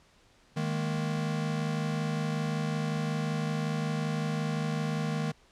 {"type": "chord", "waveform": "square", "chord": "D# suspended fourth", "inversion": "none", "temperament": "equal", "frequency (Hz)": [155.56, 207.7, 233.1], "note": ["D#3", "G#3", "A#3"], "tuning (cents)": [0, 0, 0], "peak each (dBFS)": [-31, -37, -37], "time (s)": [0.56, 5.32], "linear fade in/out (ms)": 10, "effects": ["pink hiss -62 dBFS RMS until 5.51 s", "low-pass 7000 Hz 12 dB/octave"]}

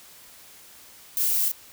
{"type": "noise with echo", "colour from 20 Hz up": "violet", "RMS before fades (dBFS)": -25, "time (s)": [1.17, 1.48], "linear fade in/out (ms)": 0, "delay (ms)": 36, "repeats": 1, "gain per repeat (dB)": -2, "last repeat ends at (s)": 1.516, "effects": ["white hiss -49 dBFS RMS until 1.72 s"]}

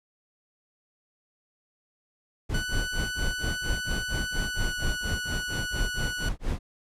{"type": "noise with tremolo", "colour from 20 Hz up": "brown", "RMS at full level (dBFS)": -27, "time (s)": [2.49, 6.59], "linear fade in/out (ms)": 10, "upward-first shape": "sine", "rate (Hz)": 4.3, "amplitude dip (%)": 100}
{"type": "tone with pitch glide", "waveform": "sawtooth", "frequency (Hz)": [1488, 1475.2], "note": ["F#6", "F#6"], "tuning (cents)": [9, -6], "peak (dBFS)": -27, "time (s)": [2.54, 6.29], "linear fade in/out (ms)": 5, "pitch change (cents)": -15, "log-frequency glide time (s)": [4.41, 4.78]}
{"effects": ["low-pass 11000 Hz 12 dB/octave"]}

